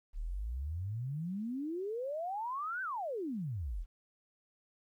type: exponential two-way sweep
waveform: sine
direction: up then down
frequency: 34.65 to 1572 to 34.65 Hz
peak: -35 dBFS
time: 0.13-3.86 s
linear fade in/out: 50 ms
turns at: 2.82 s
effects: 12-bit